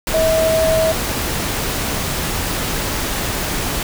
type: tone in noise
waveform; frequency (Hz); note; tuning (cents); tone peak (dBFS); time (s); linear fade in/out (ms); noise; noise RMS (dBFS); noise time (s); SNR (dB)
sine; 643; E5; -43; -13; 0.14-0.92; 2; pink; -21; 0.07-3.83; +5
effects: none